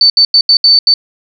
sine tone bursts at uneven times, 4534 Hz, C#8, 38 cents sharp, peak -3 dBFS, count 6, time 0.01-0.1 / 0.17-0.25 / 0.34-0.41 / 0.49-0.57 / 0.64-0.79 / 0.87-0.94 s, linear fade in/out 2 ms, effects none

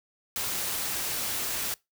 white noise, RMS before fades -31 dBFS, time 0.36-1.74 s, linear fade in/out 0 ms, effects noise-tail reverb RT60 0.2 s tail -23 dB re dry

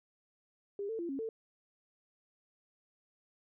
sine tone with pitch steps, 402.5 / 447.7 / 341.5 / 272.9 / 447 Hz, G4 / A4 / F4 / C#4 / A4, +46 / +30 / -39 / -27 / +27 cents, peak -35 dBFS, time 0.79-1.29 s, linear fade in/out 2 ms, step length 100 ms, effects none

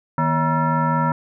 sine tone with frequency modulation, 554.4 Hz, C#5, in tune, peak -16 dBFS, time 0.18-1.12 s, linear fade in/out 2 ms, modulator 398 Hz, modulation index 2, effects none

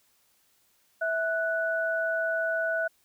sine tone pair together, 654.3 / 1480 Hz, E5 / F#6, -13 / 0 cents, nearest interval octave + major second, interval 1413 cents, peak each -28 dBFS, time 1.01-2.88 s, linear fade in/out 10 ms, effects white hiss -67 dBFS RMS until 3.04 s

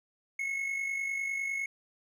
triangle tone with amplitude modulation, 2184 Hz, C#7, 26 cents flat, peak -27 dBFS, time 0.39-1.66 s, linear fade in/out 5 ms, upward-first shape sine, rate 49.9 Hz, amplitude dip 50%, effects none

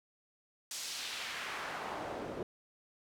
pink noise with band-pass filter sweep, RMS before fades -41 dBFS, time 0.71-2.43 s, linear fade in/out 2 ms, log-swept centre 6900 to 340 Hz, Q 1.1, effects none

